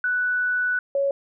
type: tone pair in turn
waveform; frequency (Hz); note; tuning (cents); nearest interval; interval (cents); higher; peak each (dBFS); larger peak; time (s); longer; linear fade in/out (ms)
sine; 1484 / 555.9; F#6 / C#5; +5 / +5; octave + perfect fourth; 1700; first; -20 / -19; second; 0.04-0.79 / 0.95-1.11; first; 2
effects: none